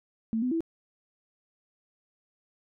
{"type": "tone with pitch steps", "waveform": "sine", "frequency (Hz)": [224.1, 251.7, 329.1], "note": ["A3", "B3", "E4"], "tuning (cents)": [32, 33, -3], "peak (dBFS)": -25, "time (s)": [0.33, 0.606], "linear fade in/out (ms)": 0, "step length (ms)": 92, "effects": []}